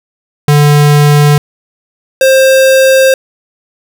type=tone pair in turn; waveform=square; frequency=146.83 / 529.6 Hz; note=D3 / C5; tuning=0 / +21 cents; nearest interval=octave + minor seventh; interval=2221 cents; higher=second; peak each=-4 dBFS; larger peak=neither; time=0.48-1.38 / 2.21-3.14 s; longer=second; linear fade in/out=2 ms; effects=none